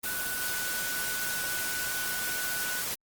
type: tone in noise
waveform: sine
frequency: 1486 Hz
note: F#6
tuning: 7 cents sharp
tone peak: -34 dBFS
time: 0.05-2.82 s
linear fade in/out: 10 ms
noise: white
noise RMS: -33 dBFS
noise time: 0.03-2.95 s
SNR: -4 dB
effects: Opus 24 kbps